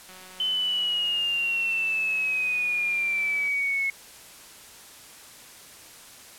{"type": "click train", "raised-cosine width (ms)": 0.3, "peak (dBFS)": -32, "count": 628, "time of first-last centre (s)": [0.09, 3.479], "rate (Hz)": 185}
{"type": "exponential sweep", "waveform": "sine", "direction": "down", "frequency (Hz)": [3054, 2182], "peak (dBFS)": -23, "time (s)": [0.4, 3.9], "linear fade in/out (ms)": 2}
{"effects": ["white hiss -47 dBFS RMS until 6.38 s", "low-pass 12000 Hz 12 dB/octave"]}